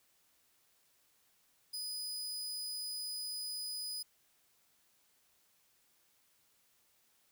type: tone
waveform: sawtooth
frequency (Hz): 4978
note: D#8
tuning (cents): 0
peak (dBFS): -36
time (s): 1.73-4.03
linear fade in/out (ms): 10
effects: white hiss -72 dBFS RMS until 7.31 s